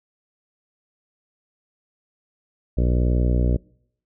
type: harmonic tone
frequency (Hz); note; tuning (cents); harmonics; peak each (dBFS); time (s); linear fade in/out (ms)
60.7; B1; -29; 1 / 2 / 3 / 4 / 5 / 6 / 7 / 8 / 9 / 10; -18 / -24 / -28 / -30 / -32 / -34 / -35 / -36 / -37 / -38; 2.77-3.57; 10
effects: noise-tail reverb RT60 0.7 s tail -25 dB re dry